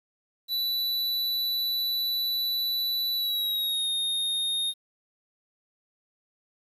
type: tone with pitch glide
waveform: square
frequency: 3963 to 3698 Hz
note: B7 to A#7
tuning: +5 to -15 cents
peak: -26 dBFS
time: 0.48-4.74 s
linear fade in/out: 50 ms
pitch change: -120 cents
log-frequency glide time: 3.15-3.89 s
effects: 9-bit